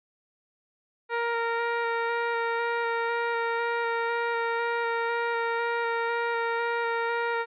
15% pulse tone with vibrato, 466.2 Hz, A#4, in tune, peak -19 dBFS, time 1.09-7.46 s, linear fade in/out 50 ms, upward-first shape square, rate 2 Hz, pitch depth 10 cents each way, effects resampled to 8000 Hz

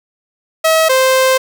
sawtooth tone pair in turn, 642 / 522.3 Hz, E5 / C5, -46 / -3 cents, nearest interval major third, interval 357 cents, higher first, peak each -5 dBFS, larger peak neither, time 0.64-0.89 / 0.89-1.38 s, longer second, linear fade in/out 10 ms, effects none

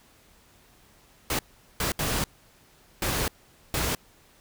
pink noise bursts at uneven times, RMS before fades -27 dBFS, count 5, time 1.3-1.39 / 1.8-1.92 / 1.99-2.24 / 3.02-3.28 / 3.74-3.95 s, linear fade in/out 2 ms, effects pink hiss -58 dBFS RMS until 4.4 s

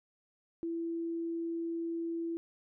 sine tone, 333.7 Hz, E4, 21 cents sharp, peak -33 dBFS, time 0.63-2.37 s, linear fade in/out 0 ms, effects none

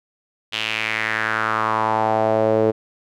sawtooth tone with band-pass filter sweep, 110 Hz, A2, in tune, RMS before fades -20 dBFS, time 0.52-2.72 s, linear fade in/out 20 ms, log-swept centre 3100 to 450 Hz, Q 3.6, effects none

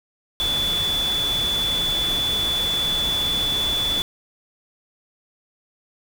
sine tone in noise, 3458 Hz, A7, 31 cents flat, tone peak -20 dBFS, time 0.4-4.02 s, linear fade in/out 0 ms, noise pink, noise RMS -30 dBFS, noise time 0.4-4.02 s, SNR +7 dB, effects none

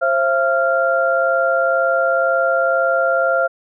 sine tone cluster, 532 / 674 / 1389 Hz, C5 / E5 / F6, +29 / +38 / -10 cents, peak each -18 dBFS, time 0.01-3.48 s, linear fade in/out 20 ms, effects none

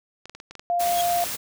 clicks, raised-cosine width 0.2 ms, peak -23 dBFS, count 7, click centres 0.256 / 0.296 / 0.35 / 0.401 / 0.51 / 0.553 / 0.595 s
sine tone, 698.5 Hz, F5, in tune, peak -20 dBFS, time 0.7-1.24 s, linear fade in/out 0 ms
white noise, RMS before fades -30 dBFS, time 0.79-1.37 s, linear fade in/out 20 ms
sawtooth tone with exponential growth, 3284 Hz, G#7, 20 cents flat, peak -21 dBFS, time 0.88-1.01 s, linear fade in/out 0 ms, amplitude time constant 27 ms
effects none

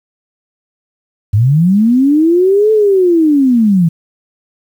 sine linear two-way sweep, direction up then down, 95.8 to 440 to 158.2 Hz, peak -6 dBFS, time 1.33-3.89 s, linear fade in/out 10 ms, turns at 2.72 s, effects 7-bit

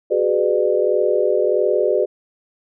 sine chord, G# half-diminished seventh, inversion third, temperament just, 373.8 / 415.3 / 498.4 / 598 Hz, F#4 / G#4 / B4 / D5, +18 / 0 / +16 / +31 cents, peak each -20 dBFS, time 0.1-2.06 s, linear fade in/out 20 ms, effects none

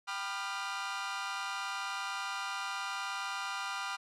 sawtooth chord, G dominant seventh, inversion none, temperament equal with one note detuned, 784 / 987.8 / 1205.6 / 1396.9 Hz, G5 / B5 / D6 / F6, 0 / 0 / +45 / 0 cents, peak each -39 / -38 / -37 / -36 dBFS, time 0.07-3.97 s, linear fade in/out 20 ms, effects low-pass 7000 Hz 12 dB/octave

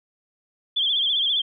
sine tone with vibrato, 3322 Hz, G#7, in tune, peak -19 dBFS, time 0.76-1.42 s, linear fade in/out 10 ms, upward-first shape sine, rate 15 Hz, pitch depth 92 cents each way, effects none

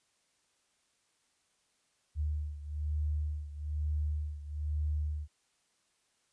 sine beating tone pair, 74.9 / 76 Hz, D2 / D#2, +35 / -40 cents, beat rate 1.1 Hz, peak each -33 / -37 dBFS, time 2.15-5.28 s, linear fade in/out 50 ms, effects white hiss -74 dBFS RMS until 6.32 s + resampled to 22050 Hz

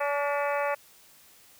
harmonic tone with a mistuned harmonic, 286.4 Hz, D4, 43 cents flat, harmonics 2 / 3 / 4 / 5 / 6 / 7 / 8 / 9, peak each -28 / -32 / -34 / -36 / -38 / -39 / -40 / -41 dBFS, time 0-0.75 s, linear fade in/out 10 ms, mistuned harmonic 6, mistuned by +56 cents, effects white hiss -56 dBFS RMS until 1.59 s

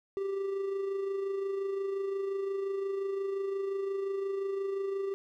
triangle tone with amplitude modulation, 392 Hz, G4, in tune, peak -27 dBFS, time 0.17-5.14 s, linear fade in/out 0 ms, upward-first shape sine, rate 25.7 Hz, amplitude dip 40%, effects none

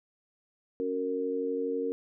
harmonic tone, 92.1 Hz, F#2, 7 cents flat, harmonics 3 / 4 / 5, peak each -34 / -38 / -30 dBFS, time 0.8-1.92 s, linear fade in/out 0 ms, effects none

